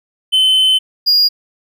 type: tone pair in turn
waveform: triangle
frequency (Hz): 3056 / 4851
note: G7 / D#8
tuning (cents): -45 / -45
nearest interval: minor sixth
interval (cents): 800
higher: second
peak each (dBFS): -7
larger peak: neither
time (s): 0.32-0.79 / 1.06-1.29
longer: first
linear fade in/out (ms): 20
effects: none